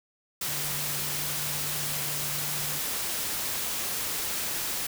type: tone in noise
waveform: sine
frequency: 146.83 Hz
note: D3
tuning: in tune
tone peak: -40 dBFS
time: 0.47-2.79 s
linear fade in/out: 5 ms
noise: white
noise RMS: -31 dBFS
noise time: 0.41-4.87 s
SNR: -12 dB
effects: none